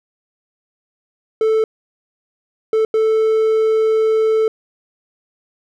triangle tone bursts at uneven times, 440 Hz, A4, in tune, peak -10 dBFS, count 3, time 1.41-1.64 / 2.73-2.85 / 2.94-4.48 s, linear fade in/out 2 ms, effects none

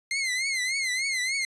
sawtooth tone with vibrato, 2093 Hz, C7, in tune, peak -22 dBFS, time 0.11-1.45 s, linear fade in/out 2 ms, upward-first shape triangle, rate 3.4 Hz, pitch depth 120 cents each way, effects resampled to 22050 Hz

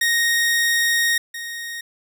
sawtooth tone pair in turn, 1864.7 / 1864.7 Hz, A#6 / A#6, 0 / 0 cents, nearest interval unison, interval 0 cents, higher neither, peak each -13 / -25 dBFS, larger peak first, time 0.01-1.18 / 1.34-1.81 s, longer first, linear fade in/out 5 ms, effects none

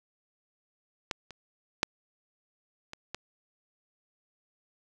clicks, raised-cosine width 0.2 ms, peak -13 / -27 / -6 / -23 / -18 dBFS, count 5, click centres 1.112 / 1.307 / 1.831 / 2.934 / 3.146 s, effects none

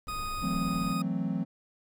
brown noise, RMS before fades -40 dBFS, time 0.07-0.93 s, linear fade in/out 0 ms
40% pulse tone, 1244.5 Hz, D#6, in tune, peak -33 dBFS, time 0.08-1.02 s, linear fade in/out 5 ms
triangle chord, F# half-diminished seventh, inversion third, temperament equal, 164.81 / 185 / 220 / 261.6 Hz, E3 / F#3 / A3 / C4, 0 / 0 / 0 / 0 cents, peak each -32 / -30 / -33 / -33 dBFS, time 0.42-1.45 s, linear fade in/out 20 ms
effects none

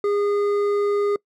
triangle tone with hard clipping, 408.6 Hz, G#4, 28 cents flat, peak -20 dBFS, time 0.04-1.16 s, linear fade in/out 2 ms, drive 11 dB, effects noise-tail reverb RT60 0.1 s tail -24 dB re dry

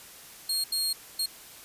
sawtooth tone bursts at uneven times, 4254 Hz, C8, 28 cents sharp, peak -23 dBFS, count 3, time 0.49-0.64 / 0.72-0.93 / 1.19-1.26 s, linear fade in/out 5 ms, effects white hiss -48 dBFS RMS until 1.64 s + resampled to 32000 Hz

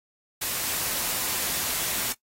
white noise, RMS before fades -28 dBFS, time 0.41-2.13 s, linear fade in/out 10 ms, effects noise-tail reverb RT60 0.1 s tail -17 dB re dry + AAC 48 kbps

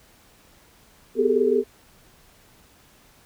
sine tone cluster, 249.5 / 384.6 / 402.5 / 421.4 / 448.2 Hz, B3 / G4 / G4 / G#4 / A4, +18 / -33 / +46 / +25 / +32 cents, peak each -26 / -28 / -21 / -25 / -22 dBFS, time 1.15-1.64 s, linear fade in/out 50 ms, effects pink hiss -55 dBFS RMS until 3.25 s

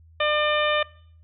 harmonic tone, 600 Hz, D5, 37 cents sharp, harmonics 1 / 2 / 3 / 4 / 5 / 6, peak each -23 / -26 / -28 / -29 / -30 / -31 dBFS, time 0.2-0.83 s, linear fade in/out 5 ms, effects noise-tail reverb RT60 0.6 s tail -22 dB re dry + added 81 Hz sine -49 dBFS peak until 1.23 s

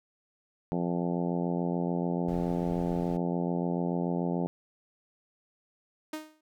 harmonic tone, 86.9 Hz, F2, 8 cents flat, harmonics 2 / 3 / 4 / 5 / 6 / 7 / 8 / 9 / 10, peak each -30 / -34 / -36 / -38 / -40 / -41 / -42 / -43 / -44 dBFS, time 0.72-4.47 s, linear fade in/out 0 ms
brown noise, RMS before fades -42 dBFS, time 2.28-3.17 s, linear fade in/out 5 ms
sawtooth tone with exponential decay, 309.9 Hz, D#4, 7 cents flat, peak -28 dBFS, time 6.13-6.41 s, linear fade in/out 5 ms, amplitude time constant 60 ms
effects none

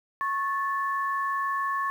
sine tone pair together, 1100 / 1746.1 Hz, C#6 / A6, -14 / -14 cents, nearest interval minor sixth, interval 800 cents, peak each -26 / -32 dBFS, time 0.21-1.9 s, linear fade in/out 0 ms, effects 9-bit

